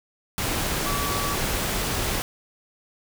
sine tone in noise, 1145 Hz, D6, 44 cents flat, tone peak -29 dBFS, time 0.86-1.35 s, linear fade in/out 0 ms, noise pink, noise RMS -26 dBFS, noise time 0.38-2.22 s, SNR -6 dB, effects none

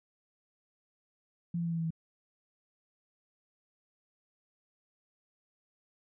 sine tone with pitch steps, 171.2 / 169.43 / 167.68 / 165.94 / 164.23 / 162.53 Hz, F3 / E3 / E3 / E3 / E3 / E3, -34 / +48 / +30 / +12 / -6 / -24 cents, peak -30 dBFS, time 1.54-1.906 s, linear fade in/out 5 ms, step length 61 ms, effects none

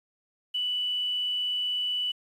sine tone with quantisation, 2968 Hz, F#7, 5 cents sharp, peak -26 dBFS, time 0.54-2.12 s, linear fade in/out 10 ms, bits 9, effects resampled to 32000 Hz

